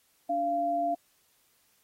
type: tone pair together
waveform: sine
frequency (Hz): 290 / 689.7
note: D4 / F5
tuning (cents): -22 / -22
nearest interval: octave + minor third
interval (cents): 1500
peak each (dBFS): -35 / -26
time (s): 0.29-0.95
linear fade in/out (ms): 10
effects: white hiss -68 dBFS RMS until 1.83 s + AAC 48 kbps